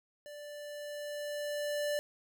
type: tone with level ramp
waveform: square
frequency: 587.3 Hz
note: D5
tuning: in tune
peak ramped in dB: -46 to -31 dBFS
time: 0.26-1.99 s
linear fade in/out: 0 ms
effects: none